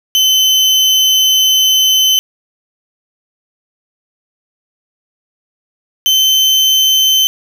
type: tone pair in turn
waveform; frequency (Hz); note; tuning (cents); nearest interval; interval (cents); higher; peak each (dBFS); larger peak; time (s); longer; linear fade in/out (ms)
35% pulse; 3052 / 3077; G7 / G7; -47 / -33; unison; 14; second; -6; neither; 0.15-2.19 / 6.06-7.27; first; 0
effects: none